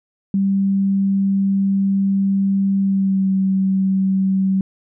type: tone with pitch glide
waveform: sine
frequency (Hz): 195.7 to 191.56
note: G3 to G3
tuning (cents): -3 to -40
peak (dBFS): -14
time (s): 0.34-4.61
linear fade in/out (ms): 2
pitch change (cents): -37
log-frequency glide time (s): 2.8-3.3
effects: none